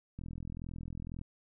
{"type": "click train", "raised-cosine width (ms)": 5, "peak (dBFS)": -30, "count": 44, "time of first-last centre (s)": [0.19, 1.214], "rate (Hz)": 42, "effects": []}